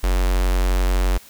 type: tone with notch filter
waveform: square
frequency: 45.82 Hz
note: F#1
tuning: 16 cents flat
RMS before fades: -18 dBFS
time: 0.03-1.18 s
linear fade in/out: 10 ms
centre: 150 Hz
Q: 0.69
effects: white hiss -46 dBFS RMS until 1.29 s